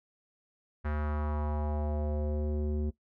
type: tone with low-pass filter sweep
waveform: square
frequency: 74.9 Hz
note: D2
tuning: 35 cents sharp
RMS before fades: -32 dBFS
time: 0.84-2.91 s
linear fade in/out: 20 ms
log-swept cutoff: 1600 to 320 Hz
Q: 2.4
effects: noise-tail reverb RT60 0.1 s tail -17 dB re dry